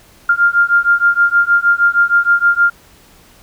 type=beating tone pair; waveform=sine; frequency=1396.9 / 1403.3 Hz; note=F6 / F6; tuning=0 / +8 cents; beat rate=6.4 Hz; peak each=-12 dBFS; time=0.29-2.7 s; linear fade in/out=5 ms; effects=pink hiss -46 dBFS RMS until 3.42 s